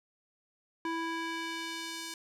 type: tone with band-pass filter sweep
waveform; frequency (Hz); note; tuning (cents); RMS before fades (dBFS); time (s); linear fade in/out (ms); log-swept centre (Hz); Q
square; 329.6; E4; 0; -37; 0.85-2.14; 2; 1100 to 6100; 0.75
effects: none